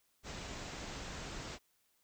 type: low-pass noise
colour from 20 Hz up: pink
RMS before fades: -45 dBFS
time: 0.23-1.59 s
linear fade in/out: 50 ms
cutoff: 7800 Hz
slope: 96 dB/octave
effects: white hiss -75 dBFS RMS until 2.03 s